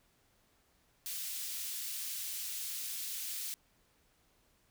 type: high-pass noise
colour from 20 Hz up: white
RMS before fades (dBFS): -40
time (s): 1.06-3.54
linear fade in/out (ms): 0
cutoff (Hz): 2900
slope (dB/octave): 12
effects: pink hiss -71 dBFS RMS until 4.7 s

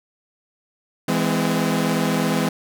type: chord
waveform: sawtooth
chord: E augmented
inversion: none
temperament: equal with one note detuned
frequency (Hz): 164.81 / 207.7 / 255.9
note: E3 / G#3 / B#3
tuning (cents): 0 / 0 / -38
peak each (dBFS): -19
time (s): 1.08-2.49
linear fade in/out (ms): 5
effects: none

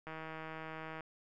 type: click train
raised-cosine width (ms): 0.5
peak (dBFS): -30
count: 150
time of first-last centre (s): 0.07-1.007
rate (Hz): 159
effects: none

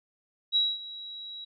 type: tone with ADSR envelope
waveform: sine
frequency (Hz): 3874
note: B7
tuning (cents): -34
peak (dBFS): -20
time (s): 0.52-1.45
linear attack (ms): 39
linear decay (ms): 220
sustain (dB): -18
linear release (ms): 11
effects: none

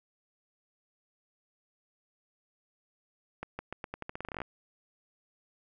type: accelerating click train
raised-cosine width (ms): 0.5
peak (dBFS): -22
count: 17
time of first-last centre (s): 3.43-4.417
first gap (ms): 160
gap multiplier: 0.85
effects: none

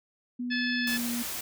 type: tone with pitch glide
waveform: sine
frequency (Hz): 245.4 to 238.4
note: B3 to A#3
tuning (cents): -11 to +39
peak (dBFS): -30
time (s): 0.39-1.23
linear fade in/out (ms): 10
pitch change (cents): -50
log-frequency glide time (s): 0.76-0.95
type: harmonic tone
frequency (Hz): 865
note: A5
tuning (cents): -30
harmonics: 2 / 3 / 4 / 5 / 6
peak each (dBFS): -30 / -36 / -37 / -40 / -38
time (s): 0.5-0.98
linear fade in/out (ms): 20
type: noise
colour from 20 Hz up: white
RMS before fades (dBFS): -35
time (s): 0.87-1.41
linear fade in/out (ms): 5
effects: none

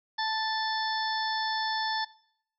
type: harmonic tone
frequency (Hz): 880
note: A5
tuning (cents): 0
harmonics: 1 / 2 / 4 / 5 / 6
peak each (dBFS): -30 / -33 / -36 / -37 / -38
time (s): 0.18-2.05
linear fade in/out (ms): 10
effects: noise-tail reverb RT60 0.7 s tail -22 dB re dry

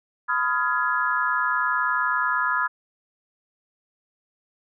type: chord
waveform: sine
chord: F half-diminished seventh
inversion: second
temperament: just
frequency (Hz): 1005.8 / 1257.2 / 1396.9 / 1676.3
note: Cb6 / Eb6 / F6 / Ab6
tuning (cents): +31 / +18 / 0 / +16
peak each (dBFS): -26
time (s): 0.28-2.68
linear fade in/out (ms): 20
effects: none

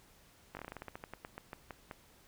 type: slowing click train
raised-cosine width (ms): 0.5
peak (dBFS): -28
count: 18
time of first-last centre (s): 0.55-1.912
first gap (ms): 19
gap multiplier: 1.16
effects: pink hiss -63 dBFS RMS until 2.27 s

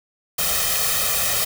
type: noise with comb filter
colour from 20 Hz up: white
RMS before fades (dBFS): -21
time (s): 0.38-1.45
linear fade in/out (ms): 10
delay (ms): 1.6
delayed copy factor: +1
effects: none

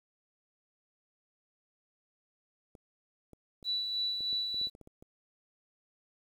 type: clicks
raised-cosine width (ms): 2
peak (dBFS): -38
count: 12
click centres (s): 2.752 / 3.333 / 3.628 / 4.207 / 4.329 / 4.544 / 4.614 / 4.671 / 4.751 / 4.813 / 4.874 / 5.025
type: tone with tremolo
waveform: sine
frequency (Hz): 3951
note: B7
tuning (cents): 0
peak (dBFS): -29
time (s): 3.64-4.7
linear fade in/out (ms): 50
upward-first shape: sine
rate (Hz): 3.2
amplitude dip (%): 40
effects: 10-bit

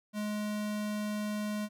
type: tone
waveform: square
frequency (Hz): 210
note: G#3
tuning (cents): +19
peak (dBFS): -33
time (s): 0.13-1.69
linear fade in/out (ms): 50
effects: none

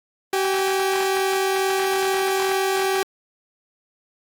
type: tone pair together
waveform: sawtooth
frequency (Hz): 383.6 / 809.5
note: G4 / G#5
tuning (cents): -37 / -45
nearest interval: octave + minor second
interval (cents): 1292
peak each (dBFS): -16 / -23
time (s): 0.33-3.03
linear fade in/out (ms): 2
effects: AAC 64 kbps

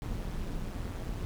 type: noise with amplitude modulation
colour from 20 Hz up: brown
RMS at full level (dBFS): -33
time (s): 0.02-1.25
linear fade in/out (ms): 0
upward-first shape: sine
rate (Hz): 181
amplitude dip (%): 65
effects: none

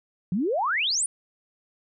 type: exponential sweep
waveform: sine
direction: up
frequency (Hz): 164.81 to 9956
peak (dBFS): -22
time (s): 0.32-1.06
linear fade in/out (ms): 2
effects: none

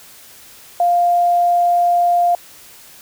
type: tone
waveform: sine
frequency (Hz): 700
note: F5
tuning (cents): +4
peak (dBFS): -11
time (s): 0.8-2.35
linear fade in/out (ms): 2
effects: white hiss -42 dBFS RMS until 3.01 s

